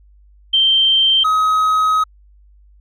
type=tone pair in turn; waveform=sine / triangle; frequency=3136 / 1267.7 Hz; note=G7 / D#6; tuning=0 / +32 cents; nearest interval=octave + major third; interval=1568 cents; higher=first; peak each=-10 dBFS; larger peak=neither; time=0.53-1.24 / 1.24-2.04 s; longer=second; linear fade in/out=10 ms; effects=added 50 Hz sine -45 dBFS peak until 2.8 s